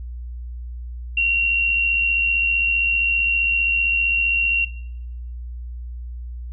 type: tone with amplitude modulation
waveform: sine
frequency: 2748 Hz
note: F7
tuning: 29 cents flat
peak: -14 dBFS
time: 1.17-4.65 s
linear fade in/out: 5 ms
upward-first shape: sine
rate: 75.3 Hz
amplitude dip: 35%
effects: noise-tail reverb RT60 0.8 s tail -20 dB re dry + added 60 Hz sine -29 dBFS peak until 6.52 s